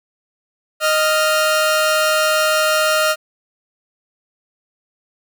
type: tone pair together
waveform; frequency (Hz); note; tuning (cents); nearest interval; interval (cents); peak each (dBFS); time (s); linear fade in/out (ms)
sawtooth; 621.5 / 1396.9; D#5 / F6; -2 / 0; octave + major second; 1402; -12 / -14; 0.8-3.16; 50
effects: none